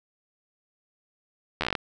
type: slowing click train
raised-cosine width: 0.3 ms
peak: -10 dBFS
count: 9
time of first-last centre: 1.61-1.752 s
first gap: 12 ms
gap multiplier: 1.11
effects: none